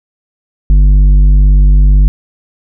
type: tone with tanh clipping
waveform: sine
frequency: 49 Hz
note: G1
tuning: in tune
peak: -4 dBFS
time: 0.7-2.08 s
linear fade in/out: 0 ms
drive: 8 dB
effects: none